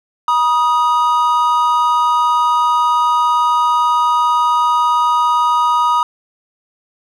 triangle tone pair together, 962.5 / 1244.5 Hz, B5 / D#6, -45 / 0 cents, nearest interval major third, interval 445 cents, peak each -12 dBFS, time 0.28-6.03 s, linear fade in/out 2 ms, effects none

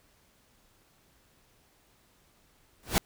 pink noise with exponential growth, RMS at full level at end -20 dBFS, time 2.83-2.98 s, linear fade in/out 0 ms, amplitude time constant 32 ms, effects pink hiss -65 dBFS RMS until 3.05 s

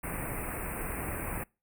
pink band-stop noise, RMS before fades -36 dBFS, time 0.03-1.44 s, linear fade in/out 10 ms, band 2600 to 8400 Hz, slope 96 dB/octave, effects noise-tail reverb RT60 0.3 s tail -26 dB re dry

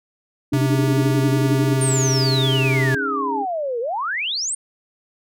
sine tone bursts, 293.8 Hz, D4, 1 cent sharp, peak -18 dBFS, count 14, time 0.52-1.734 s, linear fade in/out 5 ms, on 57 ms, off 32 ms
square tone with vibrato, 130.7 Hz, C3, 1 cent flat, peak -18 dBFS, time 0.53-2.95 s, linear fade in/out 5 ms, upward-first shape sine, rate 10 Hz, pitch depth 13 cents each way
sine chord, C# suspended second, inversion none, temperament equal with one note detuned, 277.2 / 311.1 / 410.3 Hz, C#4 / D#4 / G#4, 0 / 0 / -21 cents, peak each -27 / -33 / -27 dBFS, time 0.7-3.46 s, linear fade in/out 50 ms
sine exponential two-way sweep, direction down then up, 9120 to 451 to 9120 Hz, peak -21 dBFS, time 1.81-4.55 s, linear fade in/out 5 ms, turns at 3.8 s
effects none

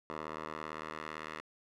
10% pulse tone with band-pass filter sweep, 77.78 Hz, D#2, in tune, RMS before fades -43 dBFS, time 0.1-1.41 s, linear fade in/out 0 ms, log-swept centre 960 to 1700 Hz, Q 1.2, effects none

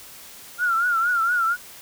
sine tone with vibrato, 1396.9 Hz, F6, in tune, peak -18 dBFS, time 0.58-1.57 s, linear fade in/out 50 ms, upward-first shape triangle, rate 4.3 Hz, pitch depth 110 cents each way, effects white hiss -43 dBFS RMS until 1.81 s

